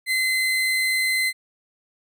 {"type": "tone", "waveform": "35% pulse", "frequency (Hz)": 2052, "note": "C7", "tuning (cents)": -34, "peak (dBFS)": -18, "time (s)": [0.06, 1.33], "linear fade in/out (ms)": 50, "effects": []}